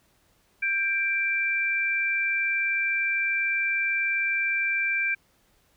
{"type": "tone pair together", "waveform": "sine", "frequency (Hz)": [1588.3, 2349], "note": ["G6", "D7"], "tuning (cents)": [22, 0], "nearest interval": "perfect fifth", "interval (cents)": 678, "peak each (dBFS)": [-28, -24], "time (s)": [0.62, 5.15], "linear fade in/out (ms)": 10, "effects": ["pink hiss -65 dBFS RMS until 5.76 s"]}